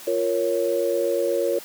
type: chord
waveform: sine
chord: Bb minor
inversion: second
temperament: equal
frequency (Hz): 349.2 / 466.2 / 554.4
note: F4 / Bb4 / Db5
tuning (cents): 0 / 0 / 0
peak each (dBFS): -26 / -24 / -23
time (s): 0.07-1.59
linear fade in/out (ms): 5
effects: white hiss -41 dBFS RMS until 1.64 s + high-pass 150 Hz 12 dB/octave